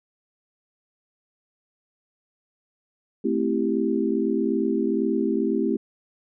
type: chord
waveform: sine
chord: A minor seventh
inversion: none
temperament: equal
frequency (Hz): 220 / 261.6 / 329.6 / 392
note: A3 / C4 / E4 / G4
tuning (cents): 0 / 0 / 0 / 0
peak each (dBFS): -26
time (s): 3.24-5.77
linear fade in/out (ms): 10
effects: none